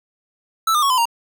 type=tone with pitch steps; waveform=square; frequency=1318.5 / 1209.1 / 1108.7 / 1016.7 / 932.3 Hz; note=E6 / D#6 / C#6 / B5 / A#5; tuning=0 / -50 / 0 / +50 / 0 cents; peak=-15 dBFS; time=0.67-1.055 s; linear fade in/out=5 ms; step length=77 ms; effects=none